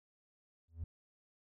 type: tone with exponential growth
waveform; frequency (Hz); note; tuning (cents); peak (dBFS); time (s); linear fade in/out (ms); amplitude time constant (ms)
triangle; 82.41; E2; 0; -31; 0.68-0.84; 5; 33
effects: tanh soft clip ceiling -33 dBFS